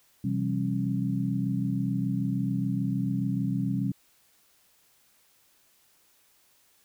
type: tone cluster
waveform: sine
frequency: 128.5 / 166.8 / 193.6 / 271.6 Hz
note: C3 / E3 / G3 / C#4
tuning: -31 / +21 / -21 / -35 cents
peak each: -30 / -34 / -29 / -32 dBFS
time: 0.24-3.92 s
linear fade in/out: 5 ms
effects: white hiss -64 dBFS RMS until 6.84 s